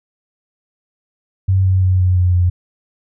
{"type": "tone with pitch steps", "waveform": "sine", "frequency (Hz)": [95.1, 93.84, 92.61, 91.38, 90.18, 88.99], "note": ["F#2", "F#2", "F#2", "F#2", "F#2", "F2"], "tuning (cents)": [48, 25, 2, -21, -44, 33], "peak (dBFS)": -10, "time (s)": [1.48, 2.5], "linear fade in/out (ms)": 10, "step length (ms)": 170, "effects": []}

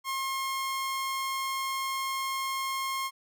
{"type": "tone", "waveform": "sawtooth", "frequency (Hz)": 1072, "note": "C6", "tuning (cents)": 42, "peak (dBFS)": -26, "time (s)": [0.04, 3.11], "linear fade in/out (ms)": 50, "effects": []}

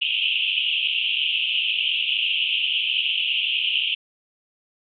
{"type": "band-pass noise", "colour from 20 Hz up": "white", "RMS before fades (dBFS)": -23, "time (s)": [0.01, 3.95], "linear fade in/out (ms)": 10, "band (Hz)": [2600, 3200], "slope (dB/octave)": 96, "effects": []}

